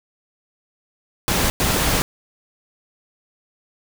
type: noise bursts at uneven times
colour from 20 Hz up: pink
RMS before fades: -19 dBFS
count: 2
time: 1.28-1.5 / 1.6-2.02 s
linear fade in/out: 0 ms
effects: none